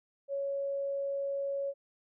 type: tone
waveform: sine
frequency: 556 Hz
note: C#5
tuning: 5 cents sharp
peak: -31 dBFS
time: 0.28-1.74 s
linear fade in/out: 50 ms
effects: none